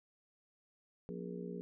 harmonic tone with a mistuned harmonic, 59.2 Hz, A#1, 27 cents sharp, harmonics 3 / 4 / 5 / 6 / 7 / 8, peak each -44 / -49 / -52 / -55 / -46 / -50 dBFS, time 1.09-1.61 s, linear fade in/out 0 ms, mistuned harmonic 5, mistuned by -110 cents, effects none

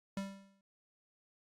square tone with exponential decay, 196 Hz, G3, in tune, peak -35 dBFS, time 0.17-0.61 s, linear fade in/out 2 ms, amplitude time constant 95 ms, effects low-pass 10000 Hz 12 dB/octave + Opus 48 kbps

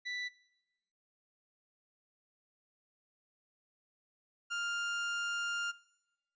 30% pulse tone pair in turn, 1975.5 / 1401.3 Hz, B6 / F6, 0 / +5 cents, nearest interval tritone, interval 595 cents, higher first, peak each -34 / -32 dBFS, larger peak second, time 0.05-0.29 / 4.5-5.72 s, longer second, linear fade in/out 20 ms, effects noise-tail reverb RT60 0.9 s tail -20 dB re dry + resampled to 16000 Hz

